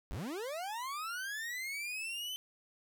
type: linear sweep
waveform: 40% pulse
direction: up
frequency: 33.33 to 3072 Hz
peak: -37 dBFS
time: 0.11-2.36 s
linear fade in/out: 0 ms
effects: none